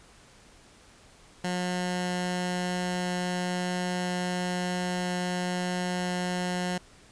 15% pulse tone with notch filter, 179.9 Hz, F#3, 48 cents flat, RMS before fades -30 dBFS, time 1.44-6.78 s, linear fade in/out 5 ms, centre 430 Hz, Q 1.4, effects pink hiss -55 dBFS RMS until 7.11 s + resampled to 22050 Hz

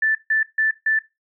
sine tone bursts, 1760 Hz, A6, in tune, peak -16 dBFS, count 4, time 0.02-0.99 s, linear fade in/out 5 ms, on 130 ms, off 150 ms, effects noise-tail reverb RT60 0.2 s tail -17 dB re dry

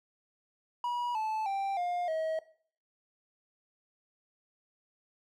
triangle tone with pitch steps, 967 / 871.5 / 785.4 / 707.9 / 638 Hz, B5 / A5 / G5 / F5 / D#5, -37 / -17 / +3 / +23 / +43 cents, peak -28 dBFS, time 0.84-2.39 s, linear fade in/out 2 ms, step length 310 ms, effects noise-tail reverb RT60 0.5 s tail -17 dB re dry

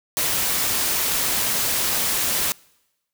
white noise, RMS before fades -22 dBFS, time 0.17-2.52 s, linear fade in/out 0 ms, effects noise-tail reverb RT60 1.0 s tail -26 dB re dry

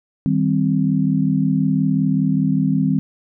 sine chord, C minor, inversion first, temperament just, 156.98 / 196.22 / 261.6 Hz, Eb3 / G3 / C4, +16 / +2 / 0 cents, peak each -19 dBFS, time 0.26-2.99 s, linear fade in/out 0 ms, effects none

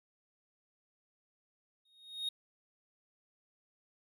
triangle tone with exponential growth, 3729 Hz, A#7, in tune, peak -30 dBFS, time 1.85-2.29 s, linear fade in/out 5 ms, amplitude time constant 94 ms, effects none

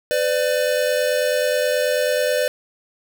square tone pair together, 505 / 594.3 Hz, B4 / D5, +39 / +20 cents, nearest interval minor third, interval 281 cents, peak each -21 dBFS, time 0.11-2.48 s, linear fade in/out 0 ms, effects none

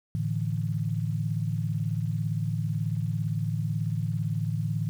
sine chord, A suspended fourth, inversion none, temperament equal, 110 / 146.83 / 164.81 Hz, A2 / D3 / E3, 0 / 0 / 0 cents, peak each -29 / -31 / -31 dBFS, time 0.15-4.89 s, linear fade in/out 0 ms, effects 9-bit

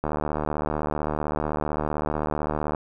click train, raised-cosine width 1 ms, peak -12 dBFS, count 206, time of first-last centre 0.04-2.748 s, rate 75.7 Hz, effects none

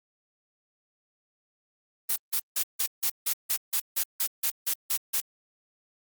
blue noise bursts, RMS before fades -26 dBFS, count 14, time 2.09-5.206 s, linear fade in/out 10 ms, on 74 ms, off 160 ms, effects Opus 32 kbps

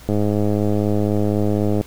click train, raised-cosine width 2 ms, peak -7 dBFS, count 180, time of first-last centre 0.09-1.811 s, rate 104 Hz, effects added 60 Hz sine -42 dBFS peak until 1.86 s + pink hiss -44 dBFS RMS until 1.86 s

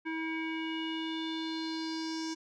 square tone with low-pass filter sweep, 321.8 Hz, E4, 42 cents flat, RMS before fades -36 dBFS, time 0.05-2.35 s, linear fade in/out 20 ms, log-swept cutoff 2000 to 5900 Hz, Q 5.1, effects none

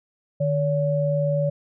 sine tone pair together, 150.71 / 569 Hz, D3 / C#5, +45 / +45 cents, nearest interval octave + major seventh, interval 2300 cents, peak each -22 / -22 dBFS, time 0.4-1.5 s, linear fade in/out 10 ms, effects none

